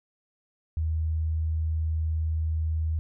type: tone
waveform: sine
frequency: 79.5 Hz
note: D#2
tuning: 38 cents sharp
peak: -24 dBFS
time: 0.77-2.99 s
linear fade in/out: 0 ms
effects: none